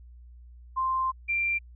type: tone pair in turn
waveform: sine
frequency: 1046.5 / 2368 Hz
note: C6 / D7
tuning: 0 / +14 cents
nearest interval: octave + major second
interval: 1414 cents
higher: second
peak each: -24 / -24 dBFS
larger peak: neither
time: 0.76-1.12 / 1.28-1.59 s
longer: first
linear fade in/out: 20 ms
effects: added 60 Hz sine -46 dBFS peak until 1.75 s